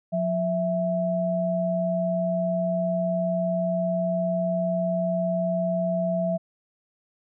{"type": "tone pair together", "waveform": "sine", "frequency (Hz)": [178.5, 659.3], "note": ["F3", "E5"], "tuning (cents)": [38, 0], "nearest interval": "octave + major seventh", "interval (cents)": 2262, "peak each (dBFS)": [-26, -24], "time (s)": [0.12, 6.38], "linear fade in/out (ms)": 20, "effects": []}